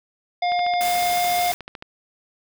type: harmonic tone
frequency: 709 Hz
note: F5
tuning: 26 cents sharp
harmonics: 1 / 3 / 5 / 7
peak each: -19 / -29 / -33 / -36 dBFS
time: 0.42-1.52 s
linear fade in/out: 5 ms
type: click train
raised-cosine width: 0.3 ms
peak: -19 dBFS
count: 19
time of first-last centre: 0.52-1.824 s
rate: 13.8 Hz
type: noise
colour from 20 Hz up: white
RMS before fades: -29 dBFS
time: 0.81-1.54 s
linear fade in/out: 0 ms
effects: none